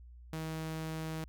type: tone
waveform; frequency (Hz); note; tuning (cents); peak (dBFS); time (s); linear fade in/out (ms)
sawtooth; 159.2; D#3; +40; -33; 0.33-1.24; 0
effects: added 60 Hz sine -50 dBFS peak until 1.28 s